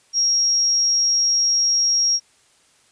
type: tone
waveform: sine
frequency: 5600 Hz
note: F8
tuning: 4 cents sharp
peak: -15 dBFS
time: 0.13-2.2 s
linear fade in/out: 50 ms
effects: white hiss -57 dBFS RMS until 2.91 s + resampled to 22050 Hz